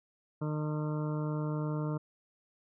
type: harmonic tone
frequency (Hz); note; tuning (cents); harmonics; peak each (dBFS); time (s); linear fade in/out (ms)
151.9; D#3; -41; 1 / 2 / 3 / 4 / 6 / 7 / 8 / 9; -32 / -38 / -42 / -44 / -48 / -49 / -50 / -51; 0.41-1.98; 10
effects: none